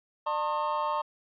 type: tone cluster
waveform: triangle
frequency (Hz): 600 / 902 / 1075 / 1239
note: D5 / A5 / C6 / D#6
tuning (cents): +37 / +43 / +47 / -8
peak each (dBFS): -32 / -29 / -29 / -37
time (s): 0.26-1.02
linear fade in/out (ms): 10
effects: resampled to 11025 Hz